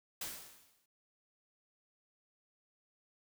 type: noise with exponential decay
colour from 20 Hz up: white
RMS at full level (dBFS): -39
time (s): 0.21-0.86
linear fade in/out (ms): 5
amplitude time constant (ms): 140
effects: none